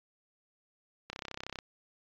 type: click train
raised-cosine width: 0.2 ms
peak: -21 dBFS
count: 17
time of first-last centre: 1.1-1.588 s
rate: 32.8 Hz
effects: low-pass 5000 Hz 12 dB/octave + AAC 64 kbps